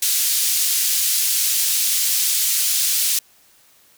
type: band-pass noise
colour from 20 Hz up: white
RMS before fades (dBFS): -19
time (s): 0.02-3.19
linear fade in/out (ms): 5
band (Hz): 3600 to 15000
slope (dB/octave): 12
effects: white hiss -54 dBFS RMS until 3.97 s